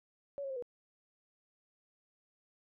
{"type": "tone with pitch steps", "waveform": "sine", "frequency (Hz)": [563, 545, 528, 486.5], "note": ["C#5", "C#5", "C5", "B4"], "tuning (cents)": [27, -29, 16, -26], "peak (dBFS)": -37, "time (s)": [0.38, 0.624], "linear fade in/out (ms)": 0, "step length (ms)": 61, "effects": []}